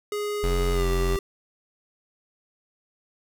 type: tone with pitch glide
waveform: square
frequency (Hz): 415.1 to 391.8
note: G#4 to G4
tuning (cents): -1 to -1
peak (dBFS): -27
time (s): 0.12-1.19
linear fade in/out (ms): 2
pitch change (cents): -100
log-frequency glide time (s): 0.73-0.87
type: tone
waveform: square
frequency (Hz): 44.7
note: F1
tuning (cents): +41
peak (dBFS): -23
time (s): 0.43-1.17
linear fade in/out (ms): 10
effects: none